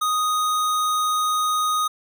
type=tone; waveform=square; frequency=1244.5 Hz; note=D#6; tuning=in tune; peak=-20 dBFS; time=0.01-1.88 s; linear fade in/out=10 ms; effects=none